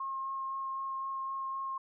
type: tone with vibrato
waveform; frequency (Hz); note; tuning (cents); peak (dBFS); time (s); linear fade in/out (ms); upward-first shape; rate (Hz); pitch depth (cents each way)
sine; 1074; C6; +45; -34; 0-1.78; 5; sine; 3.9; 9
effects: none